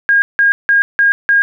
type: tone bursts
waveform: sine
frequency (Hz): 1625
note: G#6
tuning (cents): -38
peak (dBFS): -7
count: 5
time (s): 0.09-1.42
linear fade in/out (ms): 0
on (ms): 130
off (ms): 170
effects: none